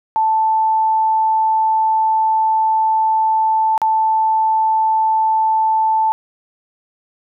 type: tone with dropouts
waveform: sine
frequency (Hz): 880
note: A5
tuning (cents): 0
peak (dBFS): -12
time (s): 0.16-6.12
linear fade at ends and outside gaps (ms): 0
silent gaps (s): 3.778-3.817
effects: none